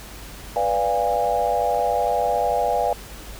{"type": "chord", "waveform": "sine", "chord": "B diminished seventh", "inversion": "none", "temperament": "equal with one note detuned", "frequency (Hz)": [493.9, 587.3, 698.5, 816.3], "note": ["B4", "D5", "F5", "Ab5"], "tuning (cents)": [0, 0, 0, -30], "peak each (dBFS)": [-25, -25, -23, -23], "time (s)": [0.56, 2.93], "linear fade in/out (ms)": 2, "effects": ["added 50 Hz sine -40 dBFS peak until 3.39 s", "pink hiss -40 dBFS RMS until 3.39 s"]}